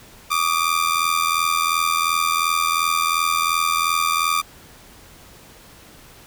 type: ring-modulated tone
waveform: sawtooth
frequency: 1191 Hz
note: D6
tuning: 24 cents sharp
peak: -11 dBFS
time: 0.3-4.42 s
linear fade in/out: 20 ms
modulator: 41.4 Hz
effects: pink hiss -46 dBFS RMS until 6.26 s